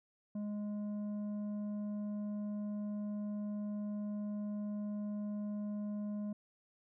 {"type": "tone with tanh clipping", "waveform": "sine", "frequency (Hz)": 207.7, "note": "G#3", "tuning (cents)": 0, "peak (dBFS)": -38, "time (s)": [0.35, 6.33], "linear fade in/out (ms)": 5, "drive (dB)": 7, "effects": []}